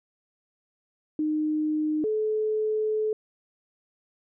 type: tone pair in turn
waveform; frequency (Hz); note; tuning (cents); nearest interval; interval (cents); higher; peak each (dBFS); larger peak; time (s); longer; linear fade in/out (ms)
sine; 306.8 / 431.3; D#4 / A4; -24 / -35; tritone; 589; second; -23; neither; 1.19-2.04 / 2.04-3.13; second; 2
effects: none